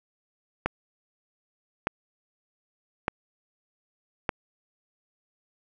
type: click train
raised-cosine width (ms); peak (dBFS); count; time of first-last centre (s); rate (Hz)
0.5; -9; 4; 0.66-4.292; 0.826
effects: none